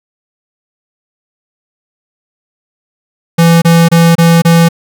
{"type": "tone bursts", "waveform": "square", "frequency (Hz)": 167.5, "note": "E3", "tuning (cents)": 28, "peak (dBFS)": -4, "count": 5, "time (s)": [3.38, 4.688], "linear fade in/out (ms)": 10, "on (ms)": 240, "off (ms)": 27, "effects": []}